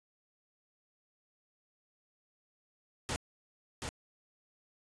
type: noise with echo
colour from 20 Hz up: pink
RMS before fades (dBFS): -35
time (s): 3.09-3.16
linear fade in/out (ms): 0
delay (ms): 730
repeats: 1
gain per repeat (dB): -4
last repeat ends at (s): 3.89
effects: resampled to 22050 Hz